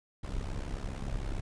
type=noise with amplitude modulation; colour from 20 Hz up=brown; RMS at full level=-32 dBFS; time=0.23-1.41 s; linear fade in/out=10 ms; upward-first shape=sine; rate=67.1 Hz; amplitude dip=80%; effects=resampled to 22050 Hz